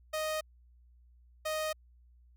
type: tone pair in turn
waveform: sawtooth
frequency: 622.3 / 622.3 Hz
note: D#5 / D#5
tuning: 0 / 0 cents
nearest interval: unison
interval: 0 cents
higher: neither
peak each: -28 dBFS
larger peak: neither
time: 0.13-0.41 / 1.45-1.73 s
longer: neither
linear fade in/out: 10 ms
effects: added 60 Hz sine -58 dBFS peak until 2.36 s